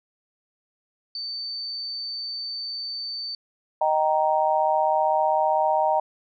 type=tone; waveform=sine; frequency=4559 Hz; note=C#8; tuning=48 cents sharp; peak=-29 dBFS; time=1.15-3.35 s; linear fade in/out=2 ms
type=chord; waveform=sine; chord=Eb major; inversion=none; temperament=just; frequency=622.3 / 777.8 / 933.4 Hz; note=Eb5 / G5 / Bb5; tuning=0 / -14 / +2 cents; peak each=-23 dBFS; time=3.81-6 s; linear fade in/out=5 ms
effects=none